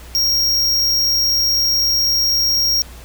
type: tone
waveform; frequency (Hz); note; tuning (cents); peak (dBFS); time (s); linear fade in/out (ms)
square; 5588; F8; 0; -14; 0.15-2.82; 0
effects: added 60 Hz sine -35 dBFS peak until 3.04 s + pink hiss -41 dBFS RMS until 3.04 s